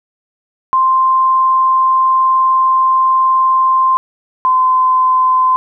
sine tone pair in turn, 1046.5 / 1029.7 Hz, C6 / C6, 0 / -28 cents, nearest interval unison, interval 28 cents, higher first, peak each -8 dBFS, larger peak neither, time 0.73-3.97 / 4.45-5.56 s, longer first, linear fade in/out 0 ms, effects none

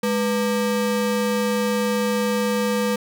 square ring-modulated tone, 350.4 Hz, F4, 6 cents sharp, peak -17 dBFS, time 0.03-2.96 s, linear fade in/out 5 ms, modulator 142 Hz, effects none

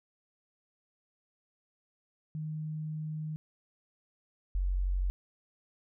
sine tone pair in turn, 154.9 / 46.05 Hz, D#3 / F#1, -7 / -7 cents, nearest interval octave + major sixth, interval 2100 cents, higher first, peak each -34 / -27 dBFS, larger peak second, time 2.35-3.36 / 4.55-5.1 s, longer first, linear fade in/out 0 ms, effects none

